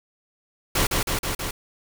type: noise with echo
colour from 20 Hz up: pink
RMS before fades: -21 dBFS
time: 0.75-0.87 s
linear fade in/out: 5 ms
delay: 160 ms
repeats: 4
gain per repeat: -2 dB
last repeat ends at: 1.51 s
effects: none